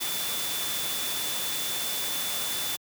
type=tone in noise; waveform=sine; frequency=3499 Hz; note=A7; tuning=10 cents flat; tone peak=-34 dBFS; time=0-2.77 s; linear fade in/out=20 ms; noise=white; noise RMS=-31 dBFS; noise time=0-2.77 s; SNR=-6 dB; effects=high-pass 100 Hz 12 dB/octave